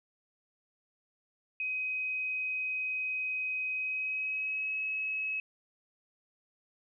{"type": "tone with pitch glide", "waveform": "sine", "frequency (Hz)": [2521, 2568], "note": ["D#7", "E7"], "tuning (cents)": [22, -46], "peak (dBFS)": -31, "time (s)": [1.6, 5.4], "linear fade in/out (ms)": 2, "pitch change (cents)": 32, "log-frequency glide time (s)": [3.72, 4.8], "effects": []}